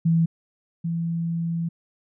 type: tone pair in turn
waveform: sine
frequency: 165.2 / 167.31 Hz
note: E3 / E3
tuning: +4 / +26 cents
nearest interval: unison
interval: 22 cents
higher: second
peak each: -16 / -23 dBFS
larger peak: first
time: 0.05-0.26 / 0.84-1.69 s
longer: second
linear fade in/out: 10 ms
effects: none